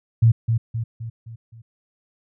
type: tone with echo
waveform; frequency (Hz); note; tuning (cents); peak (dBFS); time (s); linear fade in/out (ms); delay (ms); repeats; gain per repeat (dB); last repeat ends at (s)
sine; 114.3; A#2; -34; -10; 0.22-0.32; 10; 260; 5; -6; 1.62
effects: none